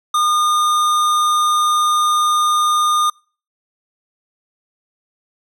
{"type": "tone with tanh clipping", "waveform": "sine", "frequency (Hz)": 1217, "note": "D#6", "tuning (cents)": -39, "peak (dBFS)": -15, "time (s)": [0.14, 3.1], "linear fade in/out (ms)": 5, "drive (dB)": 18, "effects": ["noise-tail reverb RT60 0.4 s tail -26 dB re dry"]}